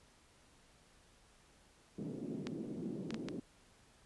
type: band-pass noise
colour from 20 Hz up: white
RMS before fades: -43 dBFS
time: 1.98-3.4 s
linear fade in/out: 5 ms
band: 160 to 340 Hz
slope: 24 dB/octave
type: clicks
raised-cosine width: 0.2 ms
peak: -25 dBFS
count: 4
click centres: 2.47 / 3.106 / 3.144 / 3.286 s
effects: pink hiss -66 dBFS RMS until 4.05 s + resampled to 24000 Hz